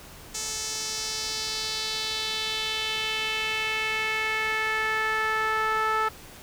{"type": "tone with band-pass filter sweep", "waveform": "sawtooth", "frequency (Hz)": 437.3, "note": "A4", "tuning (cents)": -11, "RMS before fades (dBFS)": -28, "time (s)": [0.34, 6.09], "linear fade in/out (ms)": 10, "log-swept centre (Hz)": [6600, 1300], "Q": 2.5, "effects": ["pink hiss -46 dBFS RMS until 6.42 s"]}